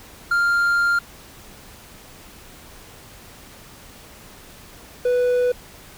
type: tone pair in turn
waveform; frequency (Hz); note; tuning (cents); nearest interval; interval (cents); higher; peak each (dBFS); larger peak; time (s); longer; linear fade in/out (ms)
triangle; 1397 / 493.6; F6 / B4; 0 / -1; octave + tritone; 1801; first; -14 / -14; neither; 0.31-0.99 / 5.05-5.52; first; 5
effects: pink hiss -44 dBFS RMS until 5.97 s